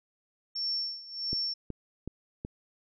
sine tone with tremolo, 5440 Hz, F8, 46 cents flat, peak -28 dBFS, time 0.55-1.54 s, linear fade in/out 10 ms, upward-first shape sine, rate 1.5 Hz, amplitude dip 85%
click train, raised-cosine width 3 ms, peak -23 dBFS, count 4, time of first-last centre 1.33-2.449 s, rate 2.68 Hz
effects none

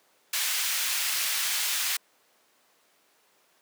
pink high-pass noise, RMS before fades -28 dBFS, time 0.33-1.97 s, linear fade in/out 5 ms, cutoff 2100 Hz, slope 12 dB/octave, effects pink hiss -64 dBFS RMS until 3.61 s + high-pass 400 Hz 12 dB/octave

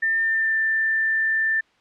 sine tone with pitch glide, 1799 to 1779.4 Hz, A6 to A6, +38 to +19 cents, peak -18 dBFS, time 0.02-1.61 s, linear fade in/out 10 ms, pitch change -19 cents, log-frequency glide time 0.28-0.57 s, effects white hiss -60 dBFS RMS until 1.8 s + low-pass 3000 Hz 12 dB/octave

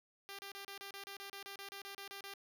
5% pulse tone bursts, 396.5 Hz, G4, 20 cents sharp, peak -35 dBFS, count 16, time 0.29-2.338 s, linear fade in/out 0 ms, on 98 ms, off 32 ms, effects none

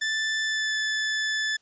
sawtooth tone with pitch glide, 1760 to 1740.8 Hz, A6 to A6, 0 to -19 cents, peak -21 dBFS, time 0.01-1.57 s, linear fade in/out 10 ms, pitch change -19 cents, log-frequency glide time 0.43-0.76 s, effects white hiss -66 dBFS RMS until 1.61 s + resampled to 16000 Hz

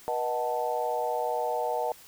sine chord, B dominant seventh, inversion none, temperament equal with one note detuned, 484 / 622.3 / 740 / 880 Hz, B4 / D#5 / F#5 / A5, -35 / 0 / 0 / 0 cents, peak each -32 dBFS, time 0.08-1.92 s, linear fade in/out 0 ms, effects white hiss -52 dBFS RMS until 2.07 s

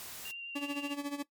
white noise, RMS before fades -45 dBFS, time 0-0.31 s, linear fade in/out 0 ms
sine tone with vibrato, 2774 Hz, F7, 12 cents flat, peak -39 dBFS, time 0.25-0.94 s, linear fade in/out 5 ms, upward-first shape sine, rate 9.6 Hz, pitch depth 12 cents each way
40% pulse tone with tremolo, 285.6 Hz, D4, 48 cents flat, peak -31 dBFS, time 0.55-1.23 s, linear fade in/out 10 ms, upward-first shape sine, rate 14 Hz, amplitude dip 75%
effects noise-tail reverb RT60 0.1 s tail -18 dB re dry + MP3 96 kbps

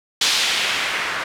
blue noise with low-pass filter sweep, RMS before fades -21 dBFS, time 0.21-1.24 s, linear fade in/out 5 ms, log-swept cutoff 4400 to 1600 Hz, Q 1.3, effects none

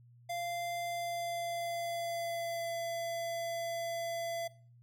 square tone with pitch glide, 692 to 675 Hz, F5 to E5, -16 to +41 cents, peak -36 dBFS, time 0.29-4.48 s, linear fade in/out 10 ms, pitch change -43 cents, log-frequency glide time 0.83-2.75 s, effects noise-tail reverb RT60 0.4 s tail -19 dB re dry + added 120 Hz sine -57 dBFS peak until 4.82 s

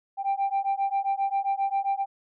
sine beating tone pair, 784 / 791.5 Hz, G5 / G5, 0 / +17 cents, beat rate 7.5 Hz, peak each -25 / -25 dBFS, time 0.17-2.06 s, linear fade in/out 50 ms, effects tanh soft clip ceiling -20 dBFS

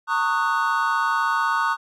triangle chord, D# minor seventh, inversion second, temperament equal with one note detuned, 912.1 / 1108.7 / 1244.5 / 1480 Hz, A#5 / C#6 / D#6 / F#6, -38 / 0 / 0 / 0 cents, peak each -23 dBFS, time 0.07-1.77 s, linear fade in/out 50 ms, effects none

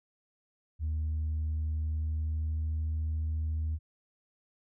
sine tone with pitch glide, 77.78 to 78.55 Hz, D#2 to D#2, 0 to +17 cents, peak -27 dBFS, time 0.79-3.79 s, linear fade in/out 50 ms, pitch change +17 cents, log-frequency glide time 1.74-2.88 s, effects tanh soft clip ceiling -27 dBFS

